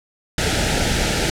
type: band-stop noise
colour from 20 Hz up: pink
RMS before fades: -19 dBFS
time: 0.38-1.3 s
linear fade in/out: 2 ms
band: 910 to 1300 Hz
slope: 96 dB/octave
effects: low-pass 8000 Hz 12 dB/octave